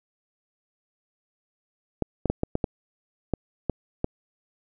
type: clicks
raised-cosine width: 2 ms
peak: -10 dBFS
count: 9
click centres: 2.023 / 2.257 / 2.3 / 2.434 / 2.554 / 2.642 / 3.337 / 3.697 / 4.044 s
effects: none